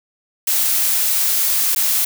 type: noise with dropouts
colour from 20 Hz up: blue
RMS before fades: -17 dBFS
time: 0.47-2.05 s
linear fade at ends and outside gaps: 5 ms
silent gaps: 1.75-1.76 s
effects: none